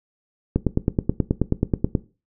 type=click train; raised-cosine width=3 ms; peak=-5 dBFS; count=14; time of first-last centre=0.56-1.952 s; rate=9.34 Hz; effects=noise-tail reverb RT60 0.3 s tail -17 dB re dry